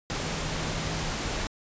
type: tone in noise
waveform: sine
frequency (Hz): 159.3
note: D#3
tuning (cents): +41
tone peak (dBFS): -36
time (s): 0.23-1.1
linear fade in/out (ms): 0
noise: pink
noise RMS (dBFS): -31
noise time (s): 0.1-1.47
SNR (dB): -8
effects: resampled to 16000 Hz